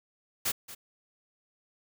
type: noise with echo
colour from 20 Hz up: white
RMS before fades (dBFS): -29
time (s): 0.45-0.52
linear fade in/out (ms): 10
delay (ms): 230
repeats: 1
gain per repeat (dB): -15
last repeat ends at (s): 0.75
effects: none